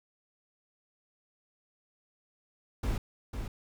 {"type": "noise with echo", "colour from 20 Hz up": "brown", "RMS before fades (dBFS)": -30, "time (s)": [2.83, 2.98], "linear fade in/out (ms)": 5, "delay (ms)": 500, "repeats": 1, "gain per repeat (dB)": -6, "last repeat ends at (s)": 3.48, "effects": []}